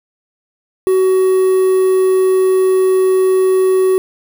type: tone with quantisation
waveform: triangle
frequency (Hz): 375.9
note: F#4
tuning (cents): +27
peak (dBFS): -7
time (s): 0.87-3.98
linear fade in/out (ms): 0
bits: 5
effects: none